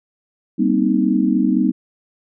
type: chord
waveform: sine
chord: C minor seventh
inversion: second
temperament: equal with one note detuned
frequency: 196 / 237.4 / 261.6 / 311.1 Hz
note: G3 / Bb3 / C4 / Eb4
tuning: 0 / +32 / 0 / 0 cents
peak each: -19 dBFS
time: 0.58-1.72 s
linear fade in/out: 20 ms
effects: none